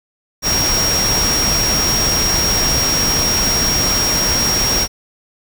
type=tone in noise; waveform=sine; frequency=5600 Hz; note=F8; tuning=4 cents sharp; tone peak=-15 dBFS; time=0.42-4.88 s; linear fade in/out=50 ms; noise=pink; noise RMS=-19 dBFS; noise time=0.42-4.88 s; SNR=+1 dB; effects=none